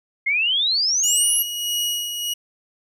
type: exponential sweep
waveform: sine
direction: up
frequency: 2097 to 11910 Hz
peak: -17 dBFS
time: 0.26-1.43 s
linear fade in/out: 10 ms
type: tone with tremolo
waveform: sawtooth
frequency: 2901 Hz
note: F#7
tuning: 35 cents flat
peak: -17 dBFS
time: 1.03-2.34 s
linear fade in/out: 10 ms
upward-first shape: sine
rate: 1.6 Hz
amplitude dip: 50%
effects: none